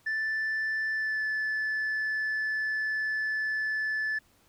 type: tone with pitch glide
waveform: sine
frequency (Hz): 1760 to 1738.8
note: A6 to A6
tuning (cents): 0 to -21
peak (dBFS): -25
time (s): 0.06-4.19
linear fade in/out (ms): 10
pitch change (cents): -21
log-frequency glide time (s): 0.93-1.24
effects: tanh soft clip ceiling -26 dBFS + pink hiss -64 dBFS RMS until 4.48 s